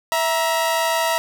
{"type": "tone pair together", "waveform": "sawtooth", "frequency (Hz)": [658, 946.5], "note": ["E5", "A#5"], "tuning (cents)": [-3, 26], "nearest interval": "tritone", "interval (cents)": 629, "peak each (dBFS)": -17, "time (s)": [0.12, 1.18], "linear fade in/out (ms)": 0, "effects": []}